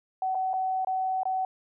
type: tone with dropouts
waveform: sine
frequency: 754 Hz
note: F#5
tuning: 32 cents sharp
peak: -25 dBFS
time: 0.22-1.45 s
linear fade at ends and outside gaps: 2 ms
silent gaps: 0.348-0.352 / 0.533-0.538 / 0.848-0.871 / 1.233-1.254 s
effects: none